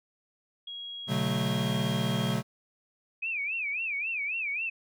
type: tone with pitch glide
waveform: sine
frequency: 3300 to 3241 Hz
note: G#7 to G#7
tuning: -12 to -43 cents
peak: -37 dBFS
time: 0.67-2.34 s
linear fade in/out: 5 ms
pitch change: -31 cents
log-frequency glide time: 1.02-1.89 s
type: chord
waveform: square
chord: B minor seventh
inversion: none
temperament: equal with one note detuned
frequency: 123.47 / 143.81 / 185 / 220 Hz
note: B2 / D3 / F#3 / A3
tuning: 0 / -36 / 0 / 0 cents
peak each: -33 dBFS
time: 1.07-2.43 s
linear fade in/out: 50 ms
type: tone with vibrato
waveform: sine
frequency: 2464 Hz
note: D#7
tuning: 17 cents flat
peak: -29 dBFS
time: 3.22-4.7 s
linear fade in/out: 10 ms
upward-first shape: sine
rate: 3.7 Hz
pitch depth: 180 cents each way
effects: none